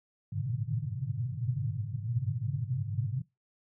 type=band-pass noise; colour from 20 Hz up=pink; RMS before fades=-33 dBFS; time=0.32-3.22 s; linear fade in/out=10 ms; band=100 to 150 Hz; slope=96 dB/octave; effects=noise-tail reverb RT60 0.2 s tail -20 dB re dry